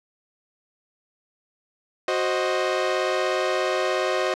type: chord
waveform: sawtooth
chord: C diminished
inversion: second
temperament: equal with one note detuned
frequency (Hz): 370 / 525.4 / 622.3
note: Gb4 / C5 / Eb5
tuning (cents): 0 / +7 / 0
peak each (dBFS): -22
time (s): 2.08-4.34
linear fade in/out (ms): 2
effects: low-pass 5000 Hz 12 dB/octave